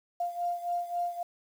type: beating tone pair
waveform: sine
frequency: 698.5 / 702.2 Hz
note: F5 / F5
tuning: 0 / +9 cents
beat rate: 3.7 Hz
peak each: -31 / -35 dBFS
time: 0.2-1.23 s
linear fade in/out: 5 ms
effects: 9-bit